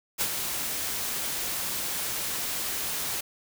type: noise with ADSR envelope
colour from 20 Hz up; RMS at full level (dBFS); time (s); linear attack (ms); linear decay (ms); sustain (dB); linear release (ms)
white; -25; 0.18-3.21; 33; 58; -6; 8
effects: none